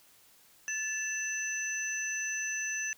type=tone cluster; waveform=sine; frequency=1741 / 2663 / 6050 Hz; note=A6 / E7 / F#8; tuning=-19 / +17 / +38 cents; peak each=-36 / -38 / -35 dBFS; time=0.68-2.93 s; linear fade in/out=0 ms; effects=white hiss -61 dBFS RMS until 2.97 s